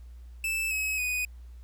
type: tone with pitch steps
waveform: 45% pulse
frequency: 2637 / 2560 / 2486 Hz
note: E7 / D#7 / D#7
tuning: 0 / +49 / -2 cents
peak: -27 dBFS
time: 0.44-1.25 s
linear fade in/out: 2 ms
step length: 270 ms
effects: added 60 Hz sine -43 dBFS peak until 1.63 s + pink hiss -67 dBFS RMS until 1.63 s